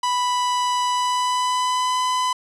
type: tone with pitch glide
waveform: 45% pulse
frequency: 989 to 1006.9 Hz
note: B5 to B5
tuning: +2 to +33 cents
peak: -19 dBFS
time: 0.03-2.33 s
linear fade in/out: 5 ms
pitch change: +31 cents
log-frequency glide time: 0.87-1.98 s
effects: resampled to 22050 Hz